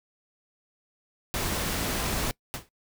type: noise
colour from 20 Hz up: pink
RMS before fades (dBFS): -29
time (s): 1.34-2.31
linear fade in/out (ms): 0
type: noise with exponential decay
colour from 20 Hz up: pink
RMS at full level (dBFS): -29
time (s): 2.54-2.69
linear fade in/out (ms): 0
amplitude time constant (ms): 31
effects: noise-tail reverb RT60 0.1 s tail -23 dB re dry